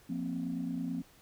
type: chord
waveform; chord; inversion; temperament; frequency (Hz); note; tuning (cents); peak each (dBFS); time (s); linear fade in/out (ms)
sine; F suspended fourth; none; just; 174.61 / 232.8 / 261.9; F3 / Bb3 / C4; 0 / -2 / +2; -37 / -38 / -35; 0.09-1.02; 10
effects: tanh soft clip ceiling -26 dBFS + pink hiss -61 dBFS RMS until 1.21 s